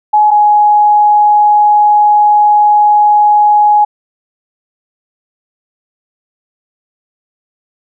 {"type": "tone pair in turn", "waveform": "sine", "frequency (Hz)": [844, 836.2], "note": ["G#5", "G#5"], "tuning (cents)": [28, 12], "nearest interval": "unison", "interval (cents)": 16, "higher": "first", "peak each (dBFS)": -4, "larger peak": "neither", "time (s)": [[0.13, 0.31], [0.31, 3.85]], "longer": "second", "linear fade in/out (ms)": 10, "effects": []}